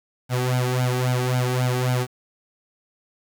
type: tone with flanger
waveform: sawtooth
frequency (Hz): 125.8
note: B2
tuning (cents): +32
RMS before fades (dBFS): -22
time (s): 0.29-2.07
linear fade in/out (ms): 50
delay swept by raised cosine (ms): 1.3 to 2.6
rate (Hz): 3.7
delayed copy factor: +0.95
effects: 8-bit